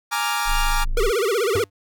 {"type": "chord", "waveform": "sawtooth", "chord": "Bb dominant seventh", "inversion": "third", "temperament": "equal", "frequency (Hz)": [830.6, 932.3, 1174.7, 1396.9], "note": ["Ab5", "Bb5", "D6", "F6"], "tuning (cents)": [0, 0, 0, 0], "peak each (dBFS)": -23, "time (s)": [0.11, 0.85], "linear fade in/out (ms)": 20}
{"type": "tone", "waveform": "triangle", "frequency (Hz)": 26.48, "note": "G#0", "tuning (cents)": 35, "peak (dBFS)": -17, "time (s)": [0.45, 1.12], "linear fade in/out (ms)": 50}
{"type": "tone with vibrato", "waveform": "square", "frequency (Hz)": 430.8, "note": "A4", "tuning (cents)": -37, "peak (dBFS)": -19, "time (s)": [0.97, 1.64], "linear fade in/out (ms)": 2, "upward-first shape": "sine", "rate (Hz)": 16, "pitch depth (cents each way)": 220}
{"type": "tone with exponential decay", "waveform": "square", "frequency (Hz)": 98, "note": "G2", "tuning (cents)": 0, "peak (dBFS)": -21, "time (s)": [1.55, 1.7], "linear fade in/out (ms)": 5, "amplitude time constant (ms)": 32}
{"effects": []}